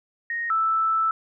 sine tone pair in turn, 1864.7 / 1319 Hz, A#6 / E6, 0 / +1 cents, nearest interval tritone, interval 599 cents, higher first, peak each -25 / -19 dBFS, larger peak second, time 0.3-0.5 / 0.5-1.11 s, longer second, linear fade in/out 2 ms, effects none

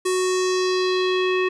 square tone with low-pass filter sweep, 369.4 Hz, F#4, 3 cents flat, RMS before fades -21 dBFS, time 0.05-1.49 s, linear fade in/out 10 ms, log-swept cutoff 9300 to 2500 Hz, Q 2.6, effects none

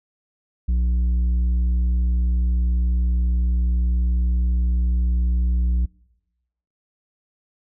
sine tone with tanh clipping, 60.4 Hz, B1, 38 cents flat, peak -18 dBFS, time 0.68-5.86 s, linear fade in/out 10 ms, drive 6 dB, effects noise-tail reverb RT60 1.0 s tail -25 dB re dry

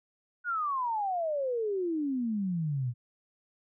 sine exponential sweep, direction down, 1479 to 116.5 Hz, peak -28 dBFS, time 0.44-2.94 s, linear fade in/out 50 ms, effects none

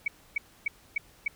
sine tone bursts, 2262 Hz, C#7, 34 cents sharp, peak -24 dBFS, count 5, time 0.06-1.28 s, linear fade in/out 5 ms, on 20 ms, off 280 ms, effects pink hiss -58 dBFS RMS until 1.35 s

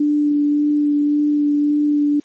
sine tone with vibrato, 293.8 Hz, D4, 1 cent sharp, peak -13 dBFS, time 0-2.2 s, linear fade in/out 5 ms, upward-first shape sine, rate 1.8 Hz, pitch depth 12 cents each way, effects white hiss -55 dBFS RMS until 2.24 s + MP3 32 kbps

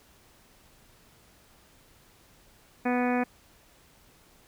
harmonic tone, 246.9 Hz, B3, in tune, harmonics 1 / 2 / 3 / 4 / 5 / 6 / 7 / 8 / 9 / 10, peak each -26 / -31 / -31 / -38 / -40 / -41 / -37 / -44 / -40 / -41 dBFS, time 2.85-3.24 s, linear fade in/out 10 ms, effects pink hiss -59 dBFS RMS until 4.47 s

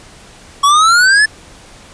square exponential sweep, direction up, 1108.7 to 1760 Hz, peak -7 dBFS, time 0.63-1.26 s, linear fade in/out 10 ms, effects pink hiss -39 dBFS RMS until 1.93 s + resampled to 22050 Hz

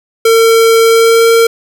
square tone with pitch glide, 454 to 458.5 Hz, A#4 to A#4, -46 to -29 cents, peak -5 dBFS, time 0.25-1.47 s, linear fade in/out 5 ms, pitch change +17 cents, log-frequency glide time 0.81-1.28 s, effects none

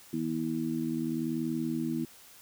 harmonic tone, 80.8 Hz, E2, 34 cents flat, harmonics 2 / 3 / 4, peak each -37 / -32 / -33 dBFS, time 0.13-2.05 s, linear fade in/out 5 ms, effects white hiss -54 dBFS RMS until 2.41 s

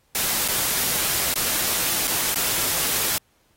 white noise with dropouts, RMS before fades -23 dBFS, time 0.15-3.18 s, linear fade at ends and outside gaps 1 ms, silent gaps 0.479-0.484 / 1.34-1.358 / 2.072-2.077 / 2.345-2.358 s, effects pink hiss -64 dBFS RMS until 3.56 s + AAC 48 kbps

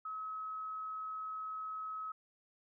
sine tone, 1282 Hz, E6, 49 cents flat, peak -39 dBFS, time 0.05-2.12 s, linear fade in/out 5 ms, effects none

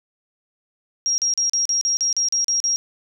sine tone bursts, 5620 Hz, F8, 10 cents sharp, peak -17 dBFS, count 11, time 1.06-2.76 s, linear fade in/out 0 ms, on 120 ms, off 38 ms, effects none

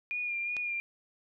sine tone with vibrato, 2421 Hz, D#7, 48 cents flat, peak -31 dBFS, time 0.11-0.8 s, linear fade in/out 0 ms, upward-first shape sine, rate 2.7 Hz, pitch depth 28 cents each way
click, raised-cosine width 0.2 ms, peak -24 dBFS, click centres 0.567 s
effects none

